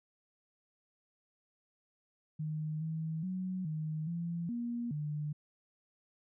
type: tone with pitch steps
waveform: sine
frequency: 154.5 / 159.8 / 185.3 / 155.6 / 169.8 / 237.7 / 149.5 Hz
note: D#3 / D#3 / F#3 / D#3 / F3 / A#3 / D3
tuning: -12 / +47 / +3 / 0 / -48 / +34 / +31 cents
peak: -34 dBFS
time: 2.39-5.33 s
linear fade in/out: 10 ms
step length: 420 ms
effects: none

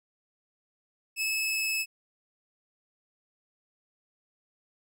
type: tone with vibrato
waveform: sawtooth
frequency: 2597 Hz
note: E7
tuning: 26 cents flat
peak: -24 dBFS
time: 1.16-1.86 s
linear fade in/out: 50 ms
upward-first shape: triangle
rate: 19 Hz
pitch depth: 10 cents each way
effects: none

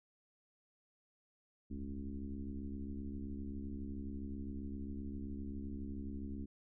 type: tone with frequency modulation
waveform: sine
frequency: 141 Hz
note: C#3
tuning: 30 cents sharp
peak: -40 dBFS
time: 1.7-6.46 s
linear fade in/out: 10 ms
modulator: 67.5 Hz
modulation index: 2.4
effects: none

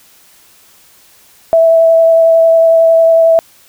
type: tone with vibrato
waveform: sine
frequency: 657 Hz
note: E5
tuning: 6 cents flat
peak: -4 dBFS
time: 1.53-3.39 s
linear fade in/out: 0 ms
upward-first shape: sine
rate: 11 Hz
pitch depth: 10 cents each way
effects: white hiss -45 dBFS RMS until 3.68 s

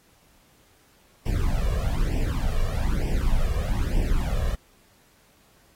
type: noise with flanger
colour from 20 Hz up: brown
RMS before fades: -23 dBFS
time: 1.26-4.55 s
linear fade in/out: 5 ms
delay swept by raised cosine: 0.37 to 1.77 ms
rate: 1.1 Hz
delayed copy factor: +0.95
effects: pink hiss -60 dBFS RMS until 5.75 s + AAC 48 kbps

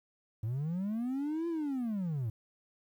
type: linear two-way sweep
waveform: triangle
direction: up then down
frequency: 103.83 to 343.1 to 103.83 Hz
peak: -29 dBFS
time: 0.43-2.3 s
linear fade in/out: 5 ms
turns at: 1.48 s
effects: tanh soft clip ceiling -25 dBFS + 11-bit

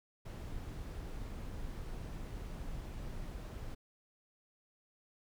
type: noise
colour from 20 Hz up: brown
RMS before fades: -43 dBFS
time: 0.25-3.75 s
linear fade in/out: 10 ms
effects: none

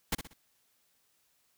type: noise with echo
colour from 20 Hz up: pink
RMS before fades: -30 dBFS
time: 0.12-0.15 s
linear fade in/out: 5 ms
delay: 62 ms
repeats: 3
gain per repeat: -9 dB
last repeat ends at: 0.336 s
effects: white hiss -72 dBFS RMS until 1.57 s

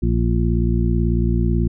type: harmonic tone with a mistuned harmonic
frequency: 58.2 Hz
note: A#1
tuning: 2 cents flat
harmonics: 1 / 2 / 3 / 4 / 6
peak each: -18 / -21 / -23 / -24 / -26 dBFS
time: 0.02-1.68 s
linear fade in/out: 10 ms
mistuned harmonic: 6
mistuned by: -22 cents
effects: none

